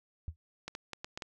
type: tone with exponential decay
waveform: sine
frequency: 81 Hz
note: E2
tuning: 30 cents flat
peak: -31 dBFS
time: 0.28-0.36 s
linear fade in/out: 0 ms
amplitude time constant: 16 ms
type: clicks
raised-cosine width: 0.2 ms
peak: -22 dBFS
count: 6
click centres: 0.68 / 0.751 / 0.933 / 1.045 / 1.175 / 1.222 s
effects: none